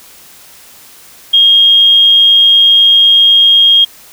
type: tone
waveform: sine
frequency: 3246 Hz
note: G#7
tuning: 40 cents flat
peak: -3 dBFS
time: 1.33-3.85 s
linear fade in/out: 10 ms
effects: white hiss -38 dBFS RMS until 4.12 s